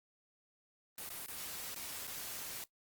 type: noise with dropouts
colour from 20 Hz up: white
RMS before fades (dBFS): -44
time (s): 0.98-2.64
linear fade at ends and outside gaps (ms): 2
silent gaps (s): 1.091-1.102 / 1.262-1.282 / 1.746-1.76 / 2.071-2.075
effects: noise-tail reverb RT60 0.1 s tail -18 dB re dry + Opus 32 kbps